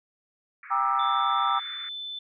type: band-pass noise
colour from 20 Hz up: pink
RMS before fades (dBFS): -44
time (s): 0.63-1.89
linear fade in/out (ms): 2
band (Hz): 1200 to 2300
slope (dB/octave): 96
type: chord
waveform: sine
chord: E half-diminished seventh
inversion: first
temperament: just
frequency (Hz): 791.1 / 949.3 / 1186.7 / 1318.5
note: G5 / Bb5 / D6 / E6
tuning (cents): +16 / +31 / +18 / 0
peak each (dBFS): -29 / -30 / -26 / -26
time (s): 0.7-1.6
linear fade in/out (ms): 20
type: tone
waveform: sine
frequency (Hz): 3520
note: A7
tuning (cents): 0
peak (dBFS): -33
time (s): 0.99-2.19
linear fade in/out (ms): 5
effects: none